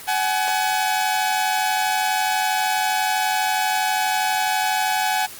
sawtooth tone pair together, 753.7 / 846 Hz, F#5 / G#5, +32 / +32 cents, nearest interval major second, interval 200 cents, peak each -18 dBFS, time 0.07-5.27 s, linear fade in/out 20 ms, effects white hiss -38 dBFS RMS until 5.39 s + Opus 48 kbps

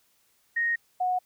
sine tone pair in turn, 1864.7 / 731.7 Hz, A#6 / F#5, 0 / -20 cents, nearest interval octave + major third, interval 1620 cents, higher first, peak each -23 dBFS, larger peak neither, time 0.56-0.76 / 1-1.19 s, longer first, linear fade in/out 10 ms, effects white hiss -67 dBFS RMS until 1.25 s

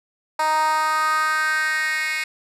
10% pulse tone with high-pass filter sweep, 311.1 Hz, D#4, in tune, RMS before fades -21 dBFS, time 0.39-2.24 s, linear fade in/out 5 ms, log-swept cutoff 820 to 2300 Hz, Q 4.1, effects low-pass 12000 Hz 12 dB/octave

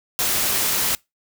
white noise, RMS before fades -21 dBFS, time 0.19-0.95 s, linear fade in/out 0 ms, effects noise-tail reverb RT60 0.2 s tail -24 dB re dry

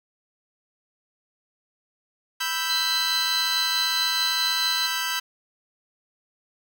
15% pulse chord, E minor, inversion second, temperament equal, 987.8 / 1318.5 / 1568 Hz, B5 / E6 / G6, 0 / 0 / 0 cents, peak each -24 / -24 / -21 dBFS, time 2.4-5.2 s, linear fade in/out 10 ms
sine tone with tremolo, 4042 Hz, B7, 39 cents sharp, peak -22 dBFS, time 2.69-4.87 s, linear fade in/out 10 ms, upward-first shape triangle, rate 4.7 Hz, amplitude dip 35%
effects none

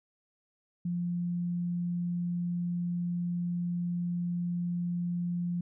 sine tone, 174.61 Hz, F3, in tune, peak -29 dBFS, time 0.85-5.61 s, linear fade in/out 5 ms, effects none

